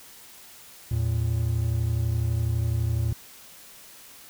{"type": "tone pair together", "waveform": "triangle", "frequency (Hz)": [81.59, 113.6], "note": ["E2", "A#2"], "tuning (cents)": [-17, -44], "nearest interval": "tritone", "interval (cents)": 573, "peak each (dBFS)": [-25, -22], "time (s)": [0.91, 3.13], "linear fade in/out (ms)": 5, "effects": ["white hiss -48 dBFS RMS until 4.29 s"]}